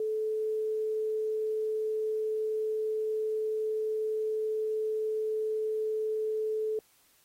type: tone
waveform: sine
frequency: 434.1 Hz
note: A4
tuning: 23 cents flat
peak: -28 dBFS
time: 0-6.79 s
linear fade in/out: 2 ms
effects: white hiss -65 dBFS RMS until 7.24 s + AAC 48 kbps